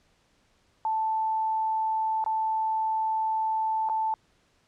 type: tone with dropouts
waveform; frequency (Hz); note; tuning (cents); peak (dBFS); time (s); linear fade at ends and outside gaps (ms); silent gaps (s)
sine; 880; A5; 0; -24; 0.85-4.14; 1; 2.241-2.262 / 3.889-3.897
effects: pink hiss -66 dBFS RMS until 4.67 s + low-pass 7000 Hz 12 dB/octave